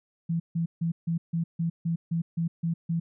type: tone bursts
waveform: sine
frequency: 166.8 Hz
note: E3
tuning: 21 cents sharp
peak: -24 dBFS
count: 11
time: 0.29-3 s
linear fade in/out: 10 ms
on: 110 ms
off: 150 ms
effects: none